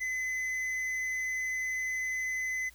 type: tone with hard clipping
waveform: triangle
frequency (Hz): 2028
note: B6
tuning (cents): +45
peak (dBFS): -32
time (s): 0-2.7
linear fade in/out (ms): 20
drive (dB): 9
effects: added 60 Hz sine -58 dBFS peak until 2.74 s + white hiss -59 dBFS RMS until 2.74 s